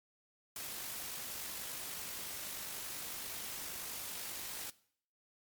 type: noise with amplitude modulation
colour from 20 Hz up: white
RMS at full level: -42 dBFS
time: 0.56-4.7 s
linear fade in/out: 2 ms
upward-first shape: sine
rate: 50.4 Hz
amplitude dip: 25%
effects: noise-tail reverb RT60 0.6 s tail -20 dB re dry + MP3 96 kbps